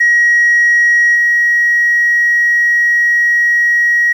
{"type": "tone with level steps", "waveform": "sine", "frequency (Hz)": 1900, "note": "A#6", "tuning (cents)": 33, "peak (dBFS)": [-5, -7], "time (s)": [0, 4.13], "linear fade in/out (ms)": 10, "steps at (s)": 1.15, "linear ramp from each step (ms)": 5, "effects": ["tanh soft clip ceiling -4 dBFS", "7-bit"]}